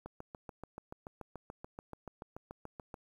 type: click train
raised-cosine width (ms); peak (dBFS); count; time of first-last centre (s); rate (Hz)
1; -30; 21; 0.06-2.942; 6.94
effects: 10-bit